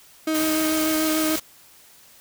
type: tone with vibrato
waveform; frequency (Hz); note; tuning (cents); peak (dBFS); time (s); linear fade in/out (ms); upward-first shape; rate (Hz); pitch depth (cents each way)
35% pulse; 313.5; D#4; +13; -19; 0.27-1.36; 5; sine; 6.8; 14
type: noise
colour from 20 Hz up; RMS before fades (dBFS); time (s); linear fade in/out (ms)
white; -28; 0.34-1.4; 10
effects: white hiss -51 dBFS RMS until 2.2 s